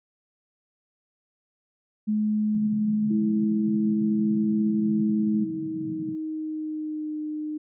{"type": "tone", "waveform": "sine", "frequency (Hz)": 212.8, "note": "G#3", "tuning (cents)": 42, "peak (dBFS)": -21, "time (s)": [2.07, 5.45], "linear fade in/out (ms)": 20}
{"type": "band-pass noise", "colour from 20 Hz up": "white", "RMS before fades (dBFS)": -38, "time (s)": [2.55, 6.15], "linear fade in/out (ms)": 0, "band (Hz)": [130, 220], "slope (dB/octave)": 48}
{"type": "tone with pitch glide", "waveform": "sine", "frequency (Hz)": [326.7, 304.8], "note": ["E4", "D#4"], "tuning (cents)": [-15, -36], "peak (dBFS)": -28, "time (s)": [3.1, 7.58], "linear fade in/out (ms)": 10, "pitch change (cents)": -121, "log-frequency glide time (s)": [4.85, 7.19]}
{"effects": []}